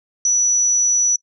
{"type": "tone", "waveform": "sine", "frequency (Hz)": 5910, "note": "F#8", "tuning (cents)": -3, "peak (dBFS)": -13, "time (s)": [0.25, 1.16], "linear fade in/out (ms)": 2, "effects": ["noise-tail reverb RT60 0.1 s tail -22 dB re dry"]}